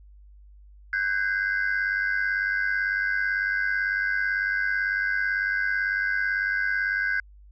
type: tone cluster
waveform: sine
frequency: 1516 / 1614 / 2056 Hz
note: F#6 / G#6 / C7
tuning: +42 / -50 / -31 cents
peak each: -25 / -25 / -32 dBFS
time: 0.93-7.2 s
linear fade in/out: 2 ms
effects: tanh soft clip ceiling -17 dBFS + added 50 Hz sine -47 dBFS peak until 7.51 s